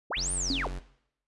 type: linear two-way sweep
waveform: sine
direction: up then down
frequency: 116.54 to 9430 to 169 Hz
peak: -29 dBFS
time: 0.1-0.68 s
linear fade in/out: 10 ms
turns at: 0.32 s
type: tone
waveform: square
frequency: 45.55 Hz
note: F#1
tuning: 26 cents flat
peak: -34 dBFS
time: 0.16-0.8 s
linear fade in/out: 20 ms
type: tone with exponential decay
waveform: sine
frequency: 273 Hz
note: C#4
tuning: 26 cents flat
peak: -26 dBFS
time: 0.5-0.79 s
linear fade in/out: 1 ms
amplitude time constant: 62 ms
effects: noise-tail reverb RT60 0.7 s tail -18 dB re dry + resampled to 24000 Hz